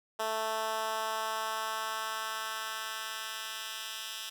10% pulse tone with high-pass filter sweep, 220.2 Hz, A3, 2 cents sharp, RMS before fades -36 dBFS, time 0.19-4.3 s, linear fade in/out 10 ms, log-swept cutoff 590 to 2800 Hz, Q 1.2, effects none

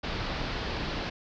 pink low-pass noise, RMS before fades -33 dBFS, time 0.03-1.1 s, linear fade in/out 10 ms, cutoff 5000 Hz, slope 48 dB/octave, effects none

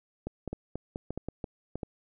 clicks, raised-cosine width 2 ms, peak -21 dBFS, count 11, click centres 0.27 / 0.477 / 0.53 / 0.756 / 0.959 / 1.106 / 1.176 / 1.286 / 1.442 / 1.756 / 1.832 s, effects none

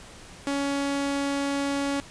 sawtooth tone, 280.1 Hz, C#4, 18 cents sharp, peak -21 dBFS, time 0.47-2 s, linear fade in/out 0 ms, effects pink hiss -46 dBFS RMS until 2.1 s + resampled to 22050 Hz

